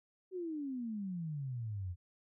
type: exponential sweep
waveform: sine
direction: down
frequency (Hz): 381.7 to 85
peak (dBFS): -37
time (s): 0.31-1.96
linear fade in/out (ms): 50
effects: none